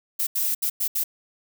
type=noise bursts at uneven times; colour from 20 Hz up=violet; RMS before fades=-24 dBFS; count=5; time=0.19-0.27 / 0.35-0.55 / 0.62-0.7 / 0.8-0.88 / 0.95-1.04 s; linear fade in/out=10 ms; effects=none